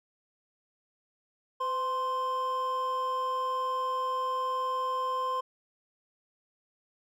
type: tone pair together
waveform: triangle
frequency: 508.4 / 1046.5 Hz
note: C5 / C6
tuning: -50 / 0 cents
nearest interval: octave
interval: 1250 cents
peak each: -34 / -27 dBFS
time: 1.6-5.41 s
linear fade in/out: 10 ms
effects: none